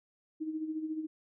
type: tone with tremolo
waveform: sine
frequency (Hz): 313.6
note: D#4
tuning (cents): +14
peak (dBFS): -31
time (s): 0.4-1.07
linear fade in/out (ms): 20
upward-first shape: sine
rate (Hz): 14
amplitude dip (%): 60
effects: none